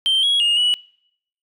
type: tone with pitch steps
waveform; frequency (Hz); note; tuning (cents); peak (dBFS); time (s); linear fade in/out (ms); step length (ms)
sine; 3134 / 3321 / 2845 / 2939; G7 / G#7 / F7 / F#7; -1 / -1 / +31 / -12; -12; 0.06-0.74; 0; 170
effects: noise-tail reverb RT60 0.7 s tail -25 dB re dry + tanh soft clip ceiling -13 dBFS